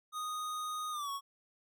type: tone with pitch glide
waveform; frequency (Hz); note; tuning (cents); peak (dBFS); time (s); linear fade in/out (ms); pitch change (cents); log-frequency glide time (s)
square; 1241 to 1112; D#6 to C#6; -5 to +5; -37; 0.12-1.21; 50; -190; 0.91-1.1
effects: none